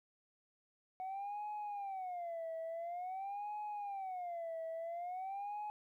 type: tone with vibrato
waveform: sine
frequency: 740 Hz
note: F#5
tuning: in tune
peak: -38 dBFS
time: 1-5.7 s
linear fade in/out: 0 ms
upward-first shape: sine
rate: 0.48 Hz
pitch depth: 220 cents each way
effects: tanh soft clip ceiling -38 dBFS + 13-bit